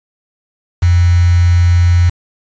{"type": "tone with quantisation", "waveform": "sine", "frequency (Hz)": 87.31, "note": "F2", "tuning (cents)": 0, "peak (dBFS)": -6, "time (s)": [0.82, 2.1], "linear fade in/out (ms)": 10, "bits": 4, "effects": ["resampled to 16000 Hz"]}